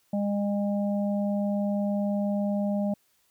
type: harmonic tone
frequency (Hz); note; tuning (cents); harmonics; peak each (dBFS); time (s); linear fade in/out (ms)
202.9; G#3; -40; 1 / 3 / 4; -25 / -31 / -40; 0.13-2.94; 5
effects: white hiss -68 dBFS RMS until 3.3 s